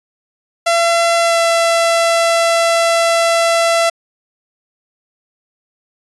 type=tone with pitch glide; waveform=sawtooth; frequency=677 to 671.2 Hz; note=E5 to E5; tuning=+46 to +31 cents; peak=-7 dBFS; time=0.66-3.9 s; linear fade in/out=10 ms; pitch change=-15 cents; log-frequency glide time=1.23-1.38 s; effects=resampled to 24000 Hz